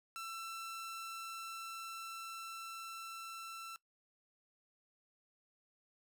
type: tone with level ramp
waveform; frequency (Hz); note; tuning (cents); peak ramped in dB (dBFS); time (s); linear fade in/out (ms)
sawtooth; 1339; E6; +27; -39 to -42; 0.16-3.76; 0
effects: noise-tail reverb RT60 0.1 s tail -20 dB re dry

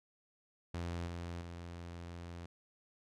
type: tone with level steps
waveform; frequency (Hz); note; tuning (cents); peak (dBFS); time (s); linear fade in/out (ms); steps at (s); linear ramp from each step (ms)
sawtooth; 86; F2; -26; -34 / -37 / -41; 0.74-2.46; 5; 1.07 / 1.41; 2
effects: low-pass 7000 Hz 12 dB/octave

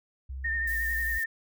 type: tone with pitch glide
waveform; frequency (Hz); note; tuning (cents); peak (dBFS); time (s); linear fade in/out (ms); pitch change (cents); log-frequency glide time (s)
sine; 66 to 62.91; C2 to B1; +16 to +33; -34; 0.29-1.19; 10; -83; 0.41-0.59
type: tone with vibrato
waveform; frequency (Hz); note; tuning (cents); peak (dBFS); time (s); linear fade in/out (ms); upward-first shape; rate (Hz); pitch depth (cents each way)
sine; 1821; A#6; -41; -27; 0.44-1.26; 10; triangle; 11; 40
type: noise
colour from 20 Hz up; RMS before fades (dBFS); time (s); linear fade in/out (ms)
violet; -41; 0.67-1.24; 5
effects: none

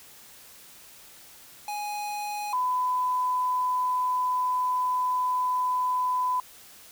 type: tone pair in turn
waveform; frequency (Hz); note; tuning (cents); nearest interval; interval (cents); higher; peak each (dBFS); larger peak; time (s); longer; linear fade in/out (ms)
square / sine; 831 / 1003.3; G#5 / B5; +1 / +27; minor third; 326; second; -31 / -23; second; 1.68-2.53 / 2.53-6.4; second; 2
effects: white hiss -50 dBFS RMS until 6.91 s

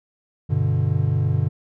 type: chord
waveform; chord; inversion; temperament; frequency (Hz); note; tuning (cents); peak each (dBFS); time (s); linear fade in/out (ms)
triangle; G major; none; equal; 98 / 123.47 / 146.83; G2 / B2 / D3; 0 / 0 / 0; -20; 0.49-1.49; 20
effects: none

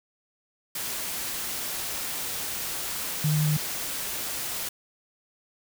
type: tone in noise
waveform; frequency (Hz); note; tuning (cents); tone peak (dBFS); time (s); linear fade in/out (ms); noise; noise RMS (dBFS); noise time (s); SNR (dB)
sine; 152.1; D#3; -39; -21; 3.24-3.57; 5; white; -32; 0.75-4.69; +8
effects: none

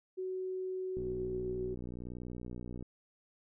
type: tone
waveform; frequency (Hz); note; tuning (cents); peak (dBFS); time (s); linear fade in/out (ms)
sine; 372.9; F#4; +14; -35; 0.17-1.75; 20
type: click train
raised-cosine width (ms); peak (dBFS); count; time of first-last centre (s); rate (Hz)
3; -31; 114; 0.97-2.826; 60.9
effects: none

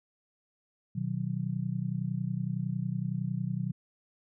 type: chord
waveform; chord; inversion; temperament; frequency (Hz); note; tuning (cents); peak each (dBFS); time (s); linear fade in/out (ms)
sine; B major; none; just; 123.47 / 154.34 / 185.21; B2 / D#3 / F#3; 0 / -14 / +2; -34; 0.95-3.72; 10
effects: none

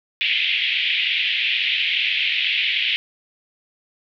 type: band-pass noise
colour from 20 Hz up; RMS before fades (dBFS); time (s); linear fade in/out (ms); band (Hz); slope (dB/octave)
white; -21; 0.21-2.96; 0; 2100 to 3400; 48
effects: none

